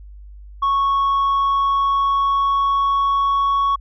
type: tone with pitch glide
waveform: sine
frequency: 1106 to 1113.7 Hz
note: C#6 to C#6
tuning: -4 to +8 cents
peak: -12 dBFS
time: 0.62-3.76 s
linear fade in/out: 10 ms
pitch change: +12 cents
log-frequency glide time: 1.01-3.58 s
effects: tanh soft clip ceiling -14 dBFS + added 50 Hz sine -36 dBFS peak until 3.8 s